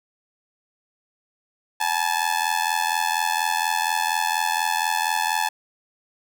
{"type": "tone with amplitude modulation", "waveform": "sawtooth", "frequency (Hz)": 863, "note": "A5", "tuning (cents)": -34, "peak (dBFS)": -13, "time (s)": [1.8, 5.49], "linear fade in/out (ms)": 10, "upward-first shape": "sine", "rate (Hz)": 84.2, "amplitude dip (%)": 90, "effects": []}